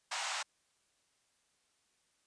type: band-pass noise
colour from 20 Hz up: pink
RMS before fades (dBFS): -38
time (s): 0.11-0.43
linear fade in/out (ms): 10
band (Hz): 700 to 8500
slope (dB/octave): 48
effects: white hiss -75 dBFS RMS until 2.26 s + resampled to 22050 Hz